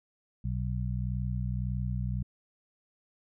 harmonic tone, 61.8 Hz, B1, 2 cents sharp, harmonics 1 / 2 / 3, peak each -33 / -32 / -37 dBFS, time 0.44-2.23 s, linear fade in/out 10 ms, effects none

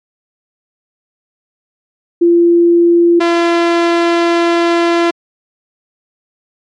sine / sawtooth tone pair in turn, 342.8 / 340.4 Hz, F4 / F4, -32 / -44 cents, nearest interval unison, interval 12 cents, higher first, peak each -5 dBFS, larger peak neither, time 2.21-3.2 / 3.2-5.11 s, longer second, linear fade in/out 10 ms, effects low-pass 4000 Hz 12 dB/octave + MP3 48 kbps

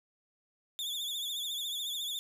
40% pulse tone with vibrato, 3497 Hz, A7, 11 cents flat, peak -33 dBFS, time 0.79-2.19 s, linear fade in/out 0 ms, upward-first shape triangle, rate 14 Hz, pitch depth 100 cents each way, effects none

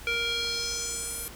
square tone with band-pass filter sweep, 468 Hz, A#4, 7 cents sharp, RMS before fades -31 dBFS, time 0.07-1.28 s, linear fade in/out 0 ms, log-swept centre 2400 to 12000 Hz, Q 2.7, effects added 60 Hz sine -46 dBFS peak until 1.35 s + pink hiss -46 dBFS RMS until 1.35 s

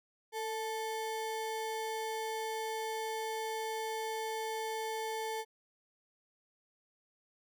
square ring-modulated tone, 659.3 Hz, E5, in tune, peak -33 dBFS, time 0.32-5.45 s, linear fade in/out 50 ms, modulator 213 Hz, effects none

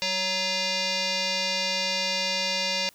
sine tone with frequency modulation, 941 Hz, A#5, 16 cents sharp, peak -24 dBFS, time 0.02-2.89 s, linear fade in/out 0 ms, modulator 750 Hz, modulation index 6.5, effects white hiss -57 dBFS RMS until 2.94 s

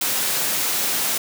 white high-pass noise, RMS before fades -22 dBFS, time 0.01-1.18 s, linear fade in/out 5 ms, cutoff 150 Hz, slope 12 dB/octave, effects none

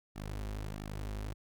sawtooth tone with flanger, 51.6 Hz, G#1, 10 cents flat, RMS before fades -40 dBFS, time 0.15-1.34 s, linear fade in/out 20 ms, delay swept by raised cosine 1.9 to 6.8 ms, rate 1.5 Hz, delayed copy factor -0.8, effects none

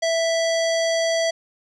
square tone with low-pass filter, 659.3 Hz, E5, in tune, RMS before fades -21 dBFS, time 0.02-1.31 s, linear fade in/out 10 ms, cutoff 5800 Hz, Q 2.2, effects none

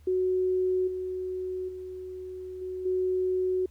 sine tone with level steps, 370 Hz, F#4, in tune, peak -23 / -30 / -36 / -32 / -24 dBFS, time 0.07-3.66 s, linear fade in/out 5 ms, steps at 0.87 / 1.68 / 2.61 / 2.85 s, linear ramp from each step 10 ms, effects added 75 Hz sine -51 dBFS peak until 3.7 s + pink hiss -66 dBFS RMS until 3.7 s

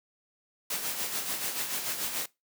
white noise with tremolo, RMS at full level -31 dBFS, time 0.7-2.26 s, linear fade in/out 5 ms, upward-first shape sine, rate 6.9 Hz, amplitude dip 50%, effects noise-tail reverb RT60 0.2 s tail -20 dB re dry + high-pass 150 Hz 12 dB/octave

